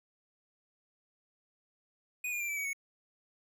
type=tone with pitch steps; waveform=square; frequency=2478 / 2423 / 2369 / 2316 / 2264 / 2214 Hz; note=D#7 / D#7 / D7 / D7 / C#7 / C#7; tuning=-8 / -47 / +14 / -25 / +36 / -3 cents; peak=-34 dBFS; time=2.24-2.732 s; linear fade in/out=5 ms; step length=82 ms; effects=none